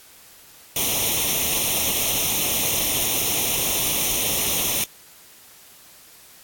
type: noise with comb filter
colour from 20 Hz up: white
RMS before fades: -22 dBFS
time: 0.76-4.84 s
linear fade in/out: 2 ms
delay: 0.32 ms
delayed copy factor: +0.8
effects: white hiss -48 dBFS RMS until 6.43 s + AAC 64 kbps